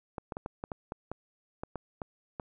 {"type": "clicks", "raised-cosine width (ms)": 1, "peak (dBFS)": -22, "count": 12, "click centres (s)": [0.182, 0.322, 0.369, 0.461, 0.639, 0.718, 0.921, 1.116, 1.635, 1.757, 2.018, 2.398], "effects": []}